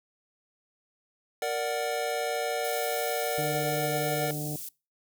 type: chord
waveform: square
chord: Bb augmented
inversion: none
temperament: equal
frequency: 466.2 / 587.3 / 740 Hz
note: Bb4 / D5 / F#5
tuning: 0 / 0 / 0 cents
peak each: -33 / -33 / -33 dBFS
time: 1.42-4.31 s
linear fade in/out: 2 ms
type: high-pass noise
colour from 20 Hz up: white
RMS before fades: -39 dBFS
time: 2.64-4.69 s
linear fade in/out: 5 ms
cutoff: 6500 Hz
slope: 12 dB/octave
type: harmonic tone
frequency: 149.5 Hz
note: D3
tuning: 31 cents sharp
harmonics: 1 / 2 / 3 / 4 / 5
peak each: -33 / -37 / -42 / -44 / -45 dBFS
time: 3.38-4.56 s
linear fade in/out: 2 ms
effects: noise-tail reverb RT60 0.3 s tail -23 dB re dry